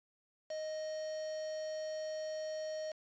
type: tone with quantisation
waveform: triangle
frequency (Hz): 622.3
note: D#5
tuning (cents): 0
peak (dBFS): -36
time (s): 0.5-2.92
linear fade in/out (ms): 5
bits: 8
effects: resampled to 16000 Hz